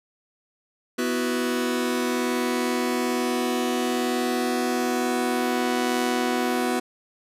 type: chord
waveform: sawtooth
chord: B suspended fourth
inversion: none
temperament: just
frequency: 246.9 / 329.3 / 370.4 Hz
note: B3 / E4 / F#4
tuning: 0 / -2 / +2 cents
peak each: -21 / -27 / -23 dBFS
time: 0.98-6.8 s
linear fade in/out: 10 ms
effects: resampled to 32000 Hz